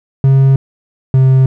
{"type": "tone pair in turn", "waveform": "triangle", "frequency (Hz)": [135, 131.76], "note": ["C#3", "C3"], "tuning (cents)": [-45, 12], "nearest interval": "unison", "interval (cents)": 43, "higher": "first", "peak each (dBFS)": -3, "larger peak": "neither", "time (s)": [[0.24, 0.56], [1.14, 1.46]], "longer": "neither", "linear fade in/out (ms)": 2, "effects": []}